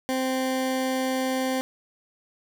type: tone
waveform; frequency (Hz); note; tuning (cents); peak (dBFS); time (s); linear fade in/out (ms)
20% pulse; 260.6; C4; -7; -19; 0.09-1.61; 0
effects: none